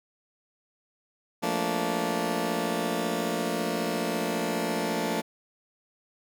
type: chord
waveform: 15% pulse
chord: Bb major seventh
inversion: second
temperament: just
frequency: 174.81 / 218.5 / 233.1 / 291.4 Hz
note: F3 / A3 / Bb3 / D4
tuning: +2 / -12 / 0 / -13 cents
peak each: -26 dBFS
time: 1.42-5.22 s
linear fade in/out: 20 ms
effects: none